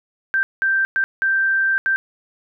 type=tone bursts at uneven times; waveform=sine; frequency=1568 Hz; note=G6; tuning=in tune; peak=-15 dBFS; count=5; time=0.34-0.43 / 0.62-0.85 / 0.96-1.04 / 1.22-1.78 / 1.86-1.96 s; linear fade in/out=0 ms; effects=none